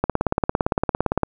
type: click train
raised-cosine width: 1 ms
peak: -4 dBFS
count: 22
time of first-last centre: 0.04-1.233 s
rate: 17.6 Hz
effects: none